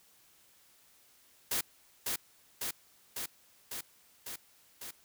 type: noise with echo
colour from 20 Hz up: white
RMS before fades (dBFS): -32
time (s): 1.51-1.61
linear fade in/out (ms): 5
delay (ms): 550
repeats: 6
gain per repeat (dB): -2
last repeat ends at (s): 4.91
effects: white hiss -64 dBFS RMS until 5.04 s